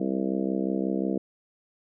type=harmonic tone with a mistuned harmonic; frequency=65.6 Hz; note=C2; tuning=5 cents sharp; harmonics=3 / 4 / 5 / 6 / 7 / 8 / 9 / 10; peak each=-29 / -31 / -30 / -36 / -34 / -39 / -40 / -41 dBFS; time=0-1.18 s; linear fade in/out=5 ms; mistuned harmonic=10; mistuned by=+23 cents; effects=none